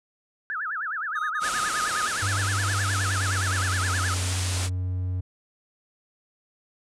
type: tone with vibrato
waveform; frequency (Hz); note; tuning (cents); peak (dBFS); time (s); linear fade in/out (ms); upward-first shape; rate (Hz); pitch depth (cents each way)
sine; 1480; F#6; 0; -27; 0.5-4.14; 0; sine; 9.6; 300
type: tone bursts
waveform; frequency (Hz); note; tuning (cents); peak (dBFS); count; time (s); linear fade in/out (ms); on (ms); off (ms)
triangle; 1244.5; D#6; 0; -25; 5; 1.15-2.08; 10; 150; 45
type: low-pass noise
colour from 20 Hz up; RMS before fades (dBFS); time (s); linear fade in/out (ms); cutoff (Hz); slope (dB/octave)
white; -32; 1.4-4.7; 50; 9800; 48
type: tone with pitch glide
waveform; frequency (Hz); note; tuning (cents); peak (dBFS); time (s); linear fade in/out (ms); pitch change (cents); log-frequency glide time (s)
triangle; 98 to 91.44; G2 to F#2; 0 to -20; -23; 2.22-5.21; 10; -120; 2.83-3.95
effects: none